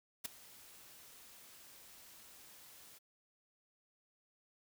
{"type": "noise with ADSR envelope", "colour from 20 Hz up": "white", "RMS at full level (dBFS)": -37, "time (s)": [0.24, 2.99], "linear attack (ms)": 14, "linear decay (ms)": 10, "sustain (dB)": -21, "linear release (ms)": 19, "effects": []}